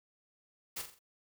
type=noise with echo; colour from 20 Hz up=white; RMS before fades=-39 dBFS; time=0.76-0.82 s; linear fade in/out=10 ms; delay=43 ms; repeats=4; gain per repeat=-7 dB; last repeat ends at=0.992 s; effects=none